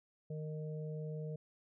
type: harmonic tone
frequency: 154.3 Hz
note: D#3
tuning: 14 cents flat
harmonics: 1 / 3 / 4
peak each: -40 / -46 / -53 dBFS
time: 0.3-1.36 s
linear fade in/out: 5 ms
effects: none